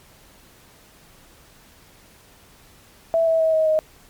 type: tone with pitch steps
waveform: sine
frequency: 659.3 / 650.6 / 642 / 633.5 / 625.2 Hz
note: E5 / E5 / E5 / D#5 / D#5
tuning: 0 / -23 / -46 / +31 / +8 cents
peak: -15 dBFS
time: 3.14-3.79 s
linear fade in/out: 0 ms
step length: 130 ms
effects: pink hiss -51 dBFS RMS until 4.09 s + MP3 96 kbps